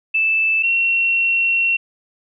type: tone pair in turn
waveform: sine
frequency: 2637 / 2725 Hz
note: E7 / F7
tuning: 0 / -43 cents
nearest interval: minor second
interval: 57 cents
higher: second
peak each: -14 dBFS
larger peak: neither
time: 0.14-0.63 / 0.63-1.77 s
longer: second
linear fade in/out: 10 ms
effects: none